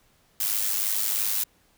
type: noise with amplitude modulation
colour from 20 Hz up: blue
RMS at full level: -23 dBFS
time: 0.4-1.44 s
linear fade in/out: 5 ms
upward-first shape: sine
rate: 103 Hz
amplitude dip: 65%
effects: pink hiss -63 dBFS RMS until 1.77 s